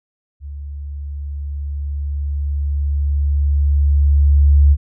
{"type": "tone with level ramp", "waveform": "sine", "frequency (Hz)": 71.6, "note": "D2", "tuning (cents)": -43, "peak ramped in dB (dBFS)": [-27, -6], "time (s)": [0.4, 4.77], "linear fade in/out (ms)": 50, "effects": []}